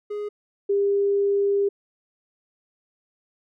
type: tone pair in turn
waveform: triangle / sine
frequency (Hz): 415.3 / 400.9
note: G#4 / G4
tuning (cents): 0 / +39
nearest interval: minor second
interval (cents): 61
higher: first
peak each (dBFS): -25 / -18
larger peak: second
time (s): 0.1-0.29 / 0.69-1.69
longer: second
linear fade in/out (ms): 10
effects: none